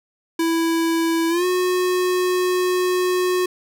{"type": "tone with pitch glide", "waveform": "square", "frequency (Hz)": [330, 364], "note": ["E4", "F#4"], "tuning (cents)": [2, -28], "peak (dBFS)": -18, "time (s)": [0.39, 3.46], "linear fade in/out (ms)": 5, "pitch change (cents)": 170, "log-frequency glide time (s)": [1.29, 1.45], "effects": []}